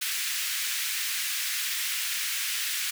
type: high-pass noise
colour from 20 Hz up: pink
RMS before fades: -30 dBFS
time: 0.01-2.91 s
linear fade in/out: 10 ms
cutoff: 1800 Hz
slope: 24 dB/octave
effects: none